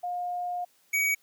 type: tone pair in turn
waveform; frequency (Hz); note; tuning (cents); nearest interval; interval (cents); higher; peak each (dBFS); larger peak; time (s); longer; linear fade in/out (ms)
sine / square; 712 / 2260; F5 / C#7; +33 / +33; octave + minor sixth; 2000; second; -29 / -24; second; 0.03-0.65 / 0.93-1.15; first; 10
effects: white hiss -65 dBFS RMS until 1.22 s + high-pass 150 Hz 12 dB/octave